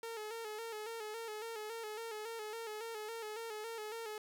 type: tone with vibrato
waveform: sawtooth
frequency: 441.9 Hz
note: A4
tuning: 7 cents sharp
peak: -38 dBFS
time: 0.03-4.18 s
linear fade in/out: 2 ms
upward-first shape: square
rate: 3.6 Hz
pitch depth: 62 cents each way
effects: none